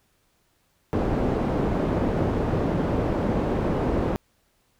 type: low-pass noise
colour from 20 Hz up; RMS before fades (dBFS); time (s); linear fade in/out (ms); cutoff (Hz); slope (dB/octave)
white; -24; 0.93-4.16; 0; 430; 12
effects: pink hiss -67 dBFS RMS until 4.79 s